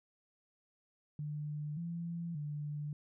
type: tone with pitch steps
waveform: sine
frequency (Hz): 149.2 / 169.3 / 147.9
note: D3 / E3 / D3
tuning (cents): +28 / +46 / +13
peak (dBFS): -37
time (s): 1.19-2.93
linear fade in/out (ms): 2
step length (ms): 580
effects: none